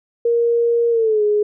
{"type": "tone with pitch glide", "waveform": "sine", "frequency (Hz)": [469.2, 418], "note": ["A#4", "G#4"], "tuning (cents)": [11, 11], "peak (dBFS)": -13, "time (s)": [0.25, 1.43], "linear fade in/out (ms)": 5, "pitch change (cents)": -200, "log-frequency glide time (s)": [0.9, 1.23], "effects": []}